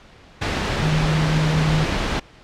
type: tone in noise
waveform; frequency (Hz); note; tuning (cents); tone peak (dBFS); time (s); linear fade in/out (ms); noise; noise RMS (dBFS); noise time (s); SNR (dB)
sine; 155.56; D#3; 0; -17; 0.82-1.85; 10; pink; -22; 0.41-2.2; +2
effects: pink hiss -47 dBFS RMS until 2.43 s + low-pass 4000 Hz 12 dB/octave